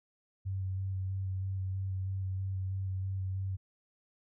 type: tone with vibrato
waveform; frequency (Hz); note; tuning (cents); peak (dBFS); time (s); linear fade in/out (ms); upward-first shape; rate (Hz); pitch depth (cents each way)
sine; 95.2; F#2; +50; -32; 0.45-3.57; 20; square; 3.1; 14
effects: none